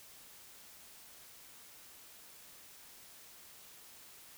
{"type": "silence", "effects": ["white hiss -56 dBFS RMS until 4.37 s"]}